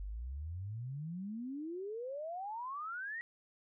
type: exponential sweep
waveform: sine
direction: up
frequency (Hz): 46.35 to 1927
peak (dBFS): -39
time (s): 0-3.21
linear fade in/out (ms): 0
effects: none